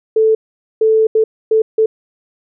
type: tone bursts at uneven times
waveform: sine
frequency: 440 Hz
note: A4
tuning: in tune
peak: -8 dBFS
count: 5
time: 0.16-0.35 / 0.81-1.07 / 1.15-1.24 / 1.51-1.62 / 1.78-1.86 s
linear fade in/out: 5 ms
effects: none